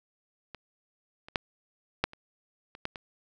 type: clicks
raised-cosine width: 0.3 ms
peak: -25 / -29 / -10 / -8 / -30 / -29 / -15 / -23 dBFS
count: 8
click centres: 0.547 / 1.285 / 1.358 / 2.04 / 2.134 / 2.751 / 2.854 / 2.958 s
effects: none